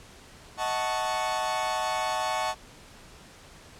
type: chord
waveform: 40% pulse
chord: D# half-diminished seventh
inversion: none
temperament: equal with one note detuned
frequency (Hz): 628.4 / 740 / 880 / 1108.7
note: D#5 / F#5 / A5 / C#6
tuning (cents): +17 / 0 / 0 / 0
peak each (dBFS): -33 / -31 / -30 / -32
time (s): 0.57-2.55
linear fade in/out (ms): 50
effects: pink hiss -50 dBFS RMS until 3.79 s + low-pass 9000 Hz 12 dB/octave